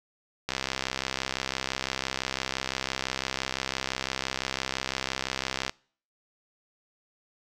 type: click train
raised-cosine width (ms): 0.2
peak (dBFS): -11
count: 344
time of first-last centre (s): 0.49-5.695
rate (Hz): 65.9
effects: noise-tail reverb RT60 0.5 s tail -25 dB re dry